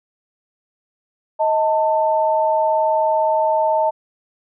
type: tone pair together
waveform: sine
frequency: 630 / 891 Hz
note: D#5 / A5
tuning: +21 / +22 cents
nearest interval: tritone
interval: 601 cents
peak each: -17 dBFS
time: 1.39-3.91 s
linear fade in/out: 20 ms
effects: none